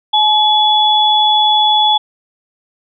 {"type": "tone pair together", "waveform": "sine", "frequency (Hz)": [853, 3408], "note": ["G#5", "G#7"], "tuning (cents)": [46, 44], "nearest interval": "2 octaves", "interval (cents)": 2398, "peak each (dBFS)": -11, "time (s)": [0.13, 1.98], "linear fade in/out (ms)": 10, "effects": []}